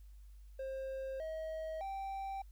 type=tone with pitch steps; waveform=triangle; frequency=532 / 636 / 780 Hz; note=C5 / D#5 / G5; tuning=+29 / +38 / -9 cents; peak=-37 dBFS; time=0.59-2.42 s; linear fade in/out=5 ms; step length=610 ms; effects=added 50 Hz sine -52 dBFS peak until 2.51 s + white hiss -75 dBFS RMS until 2.51 s